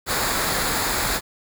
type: noise with comb filter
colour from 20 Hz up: pink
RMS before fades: -23 dBFS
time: 0.06-1.21 s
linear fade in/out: 50 ms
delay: 0.34 ms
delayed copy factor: -0.55
effects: none